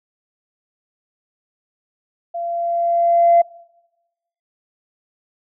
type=tone with level ramp; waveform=sine; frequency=685 Hz; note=F5; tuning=34 cents flat; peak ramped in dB=-23 to -7 dBFS; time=2.34-3.42 s; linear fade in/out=10 ms; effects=noise-tail reverb RT60 1.0 s tail -23 dB re dry + tanh soft clip ceiling -4 dBFS